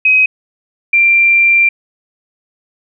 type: tone pair in turn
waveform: sine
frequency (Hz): 2529 / 2368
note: D#7 / D7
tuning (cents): +28 / +14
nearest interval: minor second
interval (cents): 114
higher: first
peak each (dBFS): -6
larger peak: neither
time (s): 0.05-0.26 / 0.93-1.69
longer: second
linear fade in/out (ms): 5
effects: none